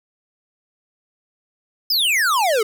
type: exponential sweep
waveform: square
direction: down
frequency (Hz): 5274 to 410.4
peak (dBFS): -16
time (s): 1.9-2.63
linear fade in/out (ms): 5
effects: none